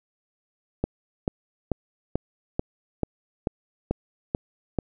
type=click train; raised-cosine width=2 ms; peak=-10 dBFS; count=10; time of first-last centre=0.84-4.787 s; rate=2.28 Hz; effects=none